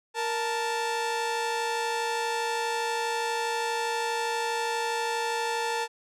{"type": "tone pair together", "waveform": "sawtooth", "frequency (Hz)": [466.2, 880], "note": ["A#4", "A5"], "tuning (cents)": [0, 0], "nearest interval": "major seventh", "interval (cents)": 1100, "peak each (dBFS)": [-27, -25], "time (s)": [0.14, 5.88], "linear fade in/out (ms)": 50, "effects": ["low-pass 9000 Hz 12 dB/octave"]}